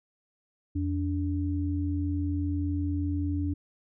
sine tone pair together, 85.92 / 289 Hz, F2 / D4, -28 / -28 cents, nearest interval octave + major sixth, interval 2100 cents, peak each -28 / -30 dBFS, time 0.75-3.54 s, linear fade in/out 10 ms, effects none

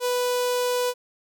sawtooth tone with notch filter, 493.9 Hz, B4, in tune, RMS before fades -24 dBFS, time 0-0.94 s, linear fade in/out 50 ms, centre 1800 Hz, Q 1.5, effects none

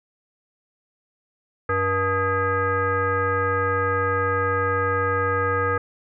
sine tone with frequency modulation, 864 Hz, A5, 32 cents flat, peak -19 dBFS, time 1.69-5.78 s, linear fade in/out 5 ms, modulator 384 Hz, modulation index 2.1, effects none

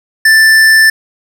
triangle tone with hard clipping, 1767 Hz, A6, 7 cents sharp, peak -5 dBFS, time 0.25-0.9 s, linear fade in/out 5 ms, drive 17 dB, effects none

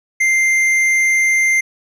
triangle tone with tanh clipping, 2093 Hz, C7, in tune, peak -13 dBFS, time 0.2-1.61 s, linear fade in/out 10 ms, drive 13 dB, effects none

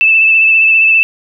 sine tone with vibrato, 2637 Hz, E7, in tune, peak -5 dBFS, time 0.01-1.03 s, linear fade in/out 0 ms, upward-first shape sine, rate 15 Hz, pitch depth 22 cents each way, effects none

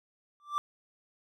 triangle tone with exponential growth, 1174.7 Hz, D6, in tune, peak -22 dBFS, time 0.4-0.58 s, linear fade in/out 0 ms, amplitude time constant 37 ms, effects none

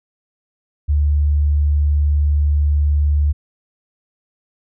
sine tone, 73.42 Hz, D2, in tune, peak -12 dBFS, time 0.88-3.33 s, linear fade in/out 20 ms, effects none

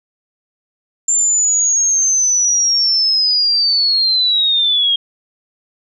sine linear sweep, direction down, 7300 to 3231 Hz, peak -11 dBFS, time 1.08-4.96 s, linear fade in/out 5 ms, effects none

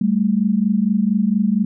sine tone pair together, 195.68 / 220 Hz, G3 / A3, -3 / 0 cents, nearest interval major second, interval 203 cents, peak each -17 dBFS, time 0.01-1.65 s, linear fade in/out 5 ms, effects none

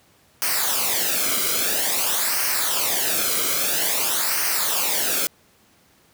white noise with flanger, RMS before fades -22 dBFS, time 0.42-5.27 s, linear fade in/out 0 ms, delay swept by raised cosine 0.27 to 1.13 ms, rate 0.5 Hz, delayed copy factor -0.7, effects pink hiss -57 dBFS RMS until 6.13 s + high-pass 80 Hz 12 dB/octave

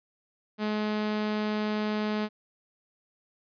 sawtooth tone, 212.3 Hz, G#3, 38 cents sharp, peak -23 dBFS, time 0.58-2.29 s, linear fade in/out 50 ms, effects resampled to 11025 Hz

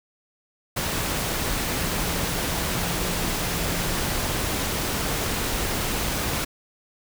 sine tone in noise, 174.4 Hz, F3, 2 cents flat, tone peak -34 dBFS, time 1.79-3.96 s, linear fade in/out 10 ms, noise pink, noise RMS -26 dBFS, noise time 0.76-6.45 s, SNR -11 dB, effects none

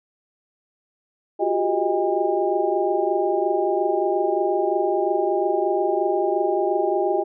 sine tone cluster, 351.4 / 374.5 / 400 / 625 / 808 Hz, F4 / F#4 / G4 / D#5 / G#5, +11 / +21 / +35 / +8 / -48 cents, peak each -25 dBFS, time 1.39-7.24 s, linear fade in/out 20 ms, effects none

